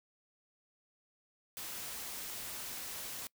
white noise, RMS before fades -43 dBFS, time 1.57-3.27 s, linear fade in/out 0 ms, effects noise-tail reverb RT60 0.1 s tail -24 dB re dry

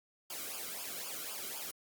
white noise with flanger, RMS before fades -42 dBFS, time 0.3-1.71 s, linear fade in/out 2 ms, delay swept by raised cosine 0.5 to 1.16 ms, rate 3.9 Hz, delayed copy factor -0.9, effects Opus 48 kbps

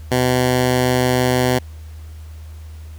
10% pulse tone, 126.2 Hz, B2, 38 cents sharp, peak -6 dBFS, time 0.11-1.59 s, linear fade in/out 10 ms, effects added 78 Hz sine -32 dBFS peak until 2.98 s + pink hiss -50 dBFS RMS until 2.98 s

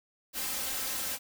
white noise with comb filter, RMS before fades -34 dBFS, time 0.33-1.19 s, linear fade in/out 50 ms, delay 3.8 ms, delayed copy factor +0.7, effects none

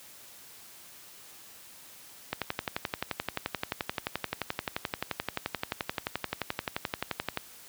click train, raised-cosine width 0.3 ms, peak -13 dBFS, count 59, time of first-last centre 2.33-7.373 s, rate 11.5 Hz, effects white hiss -51 dBFS RMS until 7.68 s + high-pass 60 Hz 12 dB/octave

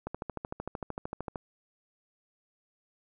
click train, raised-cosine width 1 ms, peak -21 dBFS, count 18, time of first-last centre 0.07-1.358 s, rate 13.2 Hz, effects none

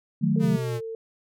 sine chord, D# diminished, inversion none, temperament equal, 155.56 / 185 / 220 Hz, D#3 / F#3 / A3, 0 / 0 / 0 cents, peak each -24 dBFS, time 0.21-0.58 s, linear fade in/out 20 ms
sine tone, 450 Hz, A4, 39 cents sharp, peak -31 dBFS, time 0.36-0.95 s, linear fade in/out 2 ms
square exponential sweep, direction down, 140 to 117.9 Hz, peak -28 dBFS, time 0.39-0.81 s, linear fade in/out 50 ms
effects none

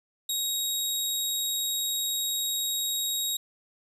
20% pulse tone, 3786 Hz, A#7, 26 cents sharp, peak -21 dBFS, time 0.29-3.37 s, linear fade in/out 5 ms, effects none

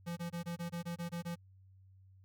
square tone bursts, 171.3 Hz, F3, 33 cents flat, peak -38 dBFS, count 10, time 0.06-1.358 s, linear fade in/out 20 ms, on 110 ms, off 22 ms, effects added 95 Hz sine -58 dBFS peak until 2.24 s

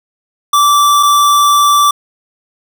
square tone pair in turn, 1165 / 1165 Hz, D6 / D6, -14 / -14 cents, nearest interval unison, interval 0 cents, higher neither, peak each -7 dBFS, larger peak neither, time 0.53-1.03 / 1.03-1.91 s, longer second, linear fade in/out 5 ms, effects none

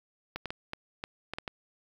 clicks, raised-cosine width 0.3 ms, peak -19 dBFS, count 8, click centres 0.36 / 0.457 / 0.505 / 0.734 / 1.039 / 1.336 / 1.385 / 1.478 s, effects 8-bit

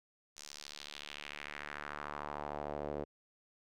sawtooth tone with band-pass filter sweep, 73.42 Hz, D2, in tune, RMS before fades -44 dBFS, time 0.36-3.05 s, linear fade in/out 20 ms, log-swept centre 6300 to 470 Hz, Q 2, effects none

